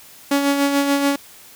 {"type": "tone with tremolo", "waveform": "sawtooth", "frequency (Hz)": 281.2, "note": "C#4", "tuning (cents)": 25, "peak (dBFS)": -10, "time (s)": [0.31, 1.16], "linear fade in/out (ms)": 5, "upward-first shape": "sine", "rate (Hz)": 6.9, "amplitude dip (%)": 45, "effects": ["white hiss -44 dBFS RMS until 1.55 s"]}